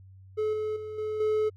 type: tone with level steps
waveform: triangle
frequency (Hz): 429.7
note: A4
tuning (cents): -41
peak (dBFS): -23 / -26 / -33 / -27 / -21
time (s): 0.37-1.5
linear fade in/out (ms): 20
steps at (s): 0.53 / 0.76 / 0.98 / 1.2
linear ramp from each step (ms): 5
effects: added 95 Hz sine -48 dBFS peak until 1.56 s